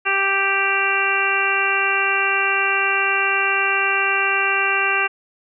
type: harmonic tone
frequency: 392 Hz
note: G4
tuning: in tune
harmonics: 1 / 2 / 3 / 4 / 5 / 6 / 7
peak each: -28 / -27 / -24 / -22 / -27 / -23 / -22 dBFS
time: 0.05-5.08 s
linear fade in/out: 20 ms
effects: none